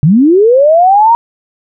sine linear sweep, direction up, 133.9 to 950 Hz, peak -3 dBFS, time 0.03-1.15 s, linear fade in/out 0 ms, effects none

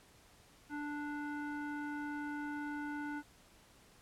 square tone with low-pass filter, 293.7 Hz, D4, in tune, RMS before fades -41 dBFS, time 0.69-3.23 s, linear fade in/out 50 ms, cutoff 1500 Hz, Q 2.7, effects pink hiss -63 dBFS RMS until 4.01 s + low-pass 12000 Hz 12 dB/octave

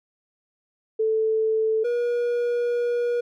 sine / triangle tone pair in turn, 440 / 480.1 Hz, A4 / B4, 0 / -49 cents, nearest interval major second, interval 151 cents, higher second, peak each -19 dBFS, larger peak neither, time 0.99-1.84 / 1.84-3.21 s, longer second, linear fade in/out 10 ms, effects none

